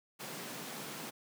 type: high-pass noise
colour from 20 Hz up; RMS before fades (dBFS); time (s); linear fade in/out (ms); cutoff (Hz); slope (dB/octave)
pink; -44; 0.19-1.11; 20; 140; 48
effects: none